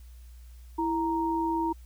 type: tone pair together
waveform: sine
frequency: 329.6 / 932.3 Hz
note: E4 / A#5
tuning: 0 / 0 cents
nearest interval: octave + tritone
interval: 1800 cents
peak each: -28 dBFS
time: 0.78-1.73 s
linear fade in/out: 10 ms
effects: added 60 Hz sine -45 dBFS peak until 1.85 s + white hiss -63 dBFS RMS until 1.85 s